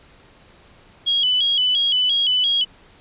sine tone with vibrato, 3136 Hz, G7, in tune, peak -15 dBFS, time 1.06-2.65 s, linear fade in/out 20 ms, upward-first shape square, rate 2.9 Hz, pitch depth 79 cents each way, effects pink hiss -50 dBFS RMS until 3 s + resampled to 8000 Hz

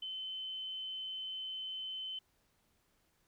sine tone, 3059 Hz, G7, 43 cents flat, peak -39 dBFS, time 0.02-2.19 s, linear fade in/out 5 ms, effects pink hiss -75 dBFS RMS until 3.27 s

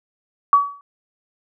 sine tone with exponential decay, 1137 Hz, C#6, 44 cents sharp, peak -6 dBFS, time 0.53-0.81 s, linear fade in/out 1 ms, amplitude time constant 60 ms, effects none

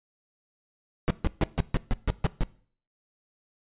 brown noise bursts, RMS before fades -22 dBFS, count 9, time 1.08-2.434 s, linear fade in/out 0 ms, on 26 ms, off 140 ms, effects noise-tail reverb RT60 0.5 s tail -20 dB re dry + resampled to 8000 Hz

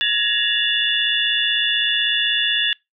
sine tone cluster, 1688 / 1853 / 2751 / 2867 / 3472 Hz, G#6 / A#6 / F7 / F7 / A7, +28 / -11 / -27 / +45 / -24 cents, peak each -24 / -27 / -25 / -22 / -20 dBFS, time 0.01-2.73 s, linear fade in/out 0 ms, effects noise-tail reverb RT60 0.2 s tail -26 dB re dry

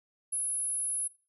sine tone, 10570 Hz, E9, 4 cents sharp, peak -29 dBFS, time 0.32-1.08 s, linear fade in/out 10 ms, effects noise-tail reverb RT60 0.3 s tail -18 dB re dry

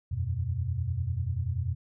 sine chord, E suspended second, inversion none, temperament equal, 82.41 / 92.5 / 123.47 Hz, E2 / F#2 / B2, 0 / 0 / 0 cents, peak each -33 / -31 / -32 dBFS, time 0.11-1.75 s, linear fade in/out 10 ms, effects none

